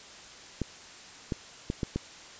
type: clicks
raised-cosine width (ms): 3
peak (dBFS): -16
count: 5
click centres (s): 0.617 / 1.322 / 1.701 / 1.832 / 1.96
effects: white hiss -48 dBFS RMS until 2.39 s + resampled to 16000 Hz